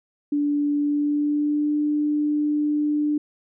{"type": "tone with pitch glide", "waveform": "sine", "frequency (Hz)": [290.9, 297.4], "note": ["D4", "D4"], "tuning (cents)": [-16, 22], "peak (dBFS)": -19, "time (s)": [0.32, 3.18], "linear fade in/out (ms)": 5, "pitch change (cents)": 38, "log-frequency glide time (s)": [0.78, 1.75], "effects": []}